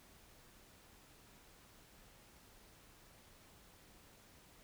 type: silence
effects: pink hiss -63 dBFS RMS until 4.63 s